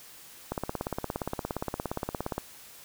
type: click train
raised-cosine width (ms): 1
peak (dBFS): -16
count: 33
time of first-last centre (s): 0.52-2.38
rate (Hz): 17.2
effects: white hiss -50 dBFS RMS until 2.84 s